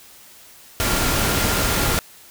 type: tone in noise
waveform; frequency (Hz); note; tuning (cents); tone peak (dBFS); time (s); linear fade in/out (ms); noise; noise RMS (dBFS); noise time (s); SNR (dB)
sine; 1395; F6; -2; -30; 0.8-1.99; 0; pink; -20; 0.8-1.99; -13
effects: white hiss -46 dBFS RMS until 2.3 s